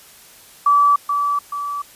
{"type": "tone with echo", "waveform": "sine", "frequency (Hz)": 1153, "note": "D6", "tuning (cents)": -32, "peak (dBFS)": -10, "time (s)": [0.66, 0.96], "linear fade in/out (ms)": 5, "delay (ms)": 430, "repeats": 2, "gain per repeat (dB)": -6, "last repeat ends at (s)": 1.82, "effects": ["white hiss -45 dBFS RMS until 1.95 s", "resampled to 32000 Hz"]}